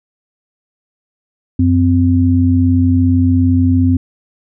sine tone pair together, 92 / 258.6 Hz, F#2 / C4, -9 / -20 cents, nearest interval octave + tritone, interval 1789 cents, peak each -11 dBFS, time 1.59-3.97 s, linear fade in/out 5 ms, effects none

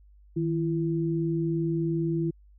sine tone pair together, 158.38 / 335.6 Hz, D#3 / E4, +31 / +31 cents, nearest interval octave + minor second, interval 1300 cents, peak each -27 dBFS, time 0.36-2.31 s, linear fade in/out 10 ms, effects added 50 Hz sine -52 dBFS peak until 2.58 s

